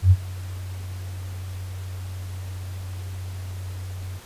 sine tone with ADSR envelope, 92.5 Hz, F#2, in tune, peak -8 dBFS, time 0.02-4.2 s, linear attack 90 ms, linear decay 48 ms, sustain -22 dB, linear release 34 ms, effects pink hiss -45 dBFS RMS until 4.25 s + resampled to 32000 Hz

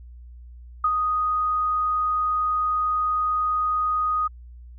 sine tone with ADSR envelope, 1244.5 Hz, D#6, in tune, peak -16 dBFS, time 0.84-4.28 s, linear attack 5 ms, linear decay 53 ms, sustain -4 dB, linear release 13 ms, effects added 60 Hz sine -40 dBFS peak until 4.78 s

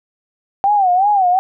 sine tone with vibrato, 771 Hz, G5, 29 cents flat, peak -10 dBFS, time 0.64-1.39 s, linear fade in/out 0 ms, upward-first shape sine, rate 2.7 Hz, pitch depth 140 cents each way, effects none

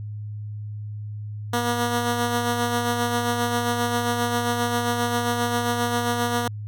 10% pulse tone with tremolo, 239.4 Hz, A#3, 46 cents sharp, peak -12 dBFS, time 1.53-6.48 s, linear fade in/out 5 ms, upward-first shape sine, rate 7.5 Hz, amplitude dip 40%, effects added 105 Hz sine -30 dBFS peak until 6.67 s

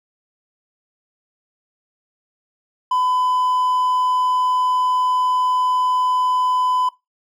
triangle tone, 1006 Hz, B5, 32 cents sharp, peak -14 dBFS, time 2.91-6.89 s, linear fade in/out 5 ms, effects noise-tail reverb RT60 0.2 s tail -20 dB re dry

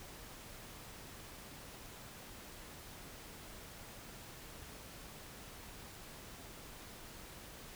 silence, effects pink hiss -52 dBFS RMS until 7.75 s

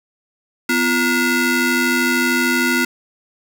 25% pulse ring-modulated tone, 593 Hz, D5, 17 cents sharp, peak -8 dBFS, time 0.69-2.85 s, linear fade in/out 5 ms, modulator 843 Hz, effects none

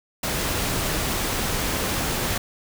pink noise, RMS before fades -25 dBFS, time 0.23-2.38 s, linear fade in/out 5 ms, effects none

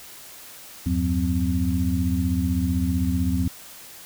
sine tone cluster, 81.1 / 96.8 / 181.7 / 258.5 Hz, E2 / G2 / F#3 / C4, -28 / -21 / -31 / -21 cents, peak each -24 / -28 / -26 / -25 dBFS, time 0.86-3.48 s, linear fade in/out 5 ms, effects white hiss -43 dBFS RMS until 4.05 s

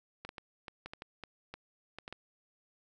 clicks, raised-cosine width 0.3 ms, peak -27 dBFS, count 12, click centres 0.25 / 0.291 / 0.382 / 0.682 / 0.86 / 0.935 / 1.021 / 1.237 / 1.54 / 1.986 / 2.079 / 2.126 s, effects none

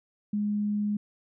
sine tone, 207.7 Hz, G#3, in tune, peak -25 dBFS, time 0.33-0.97 s, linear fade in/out 5 ms, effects none

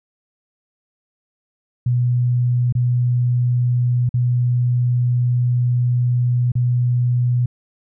sine tone with dropouts, 122.8 Hz, B2, 9 cents flat, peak -14 dBFS, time 1.86-7.46 s, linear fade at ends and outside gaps 5 ms, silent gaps 2.725-2.751 / 4.092-4.14 / 6.519-6.553 s, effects none

